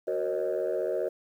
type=chord; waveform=sine; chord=D# minor seventh; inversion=first; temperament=equal with one note detuned; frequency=370 / 466.2 / 541.1 / 622.3 Hz; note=F#4 / A#4 / C#5 / D#5; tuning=0 / 0 / -42 / 0 cents; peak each=-31 dBFS; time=0.07-1.09 s; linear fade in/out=10 ms; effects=tanh soft clip ceiling -21 dBFS + 10-bit